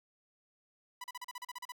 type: tone bursts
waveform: sawtooth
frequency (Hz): 989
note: B5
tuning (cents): +2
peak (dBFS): -37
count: 11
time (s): 1.01-1.721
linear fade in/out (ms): 5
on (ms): 31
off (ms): 37
effects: none